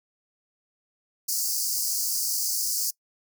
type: high-pass noise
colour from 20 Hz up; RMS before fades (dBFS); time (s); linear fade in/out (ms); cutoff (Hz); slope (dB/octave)
pink; -27; 1.28-2.91; 10; 4600; 96
effects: noise-tail reverb RT60 0.1 s tail -23 dB re dry